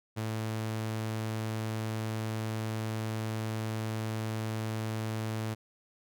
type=tone; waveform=sawtooth; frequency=110 Hz; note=A2; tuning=in tune; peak=-28 dBFS; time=0.16-5.55 s; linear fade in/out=20 ms; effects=none